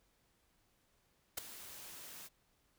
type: noise with ADSR envelope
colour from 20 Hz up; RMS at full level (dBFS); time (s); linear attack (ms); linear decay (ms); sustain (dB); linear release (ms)
white; -36; 1.37-2.29; 10; 10; -15; 30
effects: pink hiss -75 dBFS RMS until 2.78 s